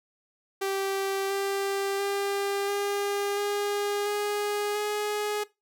sawtooth tone with pitch steps, 390 / 394.5 / 399.1 / 403.8 / 408.4 / 413.2 / 418 Hz, G4 / G4 / G4 / G#4 / G#4 / G#4 / G#4, -9 / +11 / +31 / -49 / -29 / -9 / +11 cents, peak -23 dBFS, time 0.61-5.44 s, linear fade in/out 10 ms, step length 690 ms, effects noise-tail reverb RT60 0.2 s tail -18 dB re dry

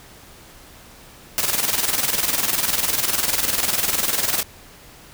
white noise with tremolo, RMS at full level -19 dBFS, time 1.38-4.43 s, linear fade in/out 0 ms, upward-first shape square, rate 20 Hz, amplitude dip 60%, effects pink hiss -45 dBFS RMS until 5.13 s

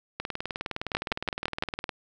two click trains, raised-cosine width 0.3 ms, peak -15 / -10 dBFS, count 34 / 5, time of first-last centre 0.2-1.892 / 0.95-1.625 s, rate 19.5 / 5.93 Hz, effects none

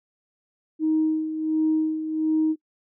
sine tone with tremolo, 313.9 Hz, D#4, 15 cents sharp, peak -17 dBFS, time 0.79-2.56 s, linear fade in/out 50 ms, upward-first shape sine, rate 1.4 Hz, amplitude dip 65%, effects noise-tail reverb RT60 0.1 s tail -24 dB re dry + tanh soft clip ceiling -13 dBFS

